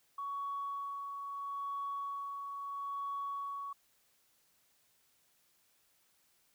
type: tone with tremolo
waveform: sine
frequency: 1120 Hz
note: C#6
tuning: 18 cents sharp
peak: -35 dBFS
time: 0.18-3.73 s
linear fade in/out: 5 ms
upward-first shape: sine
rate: 0.76 Hz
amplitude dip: 40%
effects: tanh soft clip ceiling -31 dBFS + white hiss -72 dBFS RMS until 6.54 s